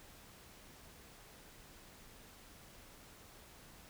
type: silence
effects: pink hiss -58 dBFS RMS until 3.89 s